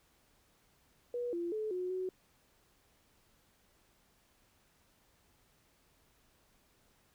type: tone with pitch steps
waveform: sine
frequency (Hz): 484.6 / 343.7 / 431.8 / 364 / 371.4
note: B4 / F4 / A4 / F#4 / F#4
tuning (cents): -33 / -28 / -33 / -28 / +7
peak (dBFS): -34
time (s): 1.14-2.09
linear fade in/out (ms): 2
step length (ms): 190
effects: pink hiss -70 dBFS RMS until 7.14 s